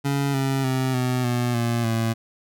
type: tone with pitch steps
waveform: 25% pulse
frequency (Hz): 140 / 135.23 / 130.62 / 126.18 / 121.88 / 117.73 / 113.72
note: C#3 / C#3 / C3 / B2 / B2 / A#2 / A#2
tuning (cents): +18 / -43 / -3 / +38 / -22 / +18 / -42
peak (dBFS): -17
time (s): 0.04-2.14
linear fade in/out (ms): 20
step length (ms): 300
effects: none